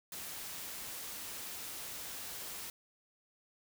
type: noise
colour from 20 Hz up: white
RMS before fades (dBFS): -44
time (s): 0.12-2.7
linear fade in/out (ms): 2
effects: none